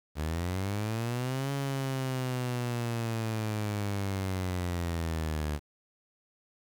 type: linear two-way sweep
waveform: sawtooth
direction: up then down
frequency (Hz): 73.42 to 139.9 to 73.42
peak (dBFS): -26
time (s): 0.15-5.6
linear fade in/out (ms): 50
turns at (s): 1.52
effects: 9-bit